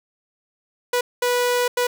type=tone bursts at uneven times; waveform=sawtooth; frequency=490.3 Hz; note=B4; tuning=13 cents flat; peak=-14 dBFS; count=3; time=0.93-1.01 / 1.22-1.68 / 1.77-1.87 s; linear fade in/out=5 ms; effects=none